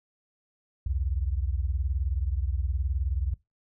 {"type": "beating tone pair", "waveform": "sine", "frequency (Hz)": [62.2, 81.2], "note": ["B1", "E2"], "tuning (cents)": [13, -26], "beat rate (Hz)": 19, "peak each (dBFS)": [-27, -30], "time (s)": [0.86, 3.34], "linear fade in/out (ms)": 5, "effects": ["noise-tail reverb RT60 0.2 s tail -21 dB re dry"]}